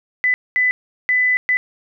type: tone bursts at uneven times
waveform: sine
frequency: 2000 Hz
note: B6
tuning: 21 cents sharp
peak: -13 dBFS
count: 4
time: 0.24-0.34 / 0.56-0.71 / 1.09-1.37 / 1.49-1.57 s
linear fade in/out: 0 ms
effects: none